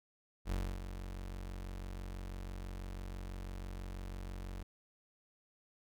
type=tone with ADSR envelope; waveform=35% pulse; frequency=46.08 Hz; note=F#1; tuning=6 cents flat; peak=-31 dBFS; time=0.45-4.63 s; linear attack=62 ms; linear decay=280 ms; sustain=-9 dB; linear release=7 ms; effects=none